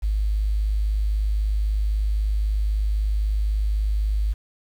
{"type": "tone with quantisation", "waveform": "sine", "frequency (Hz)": 51.91, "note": "G#1", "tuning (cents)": 0, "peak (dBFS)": -19, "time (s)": [0.02, 4.34], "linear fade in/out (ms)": 20, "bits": 8, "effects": []}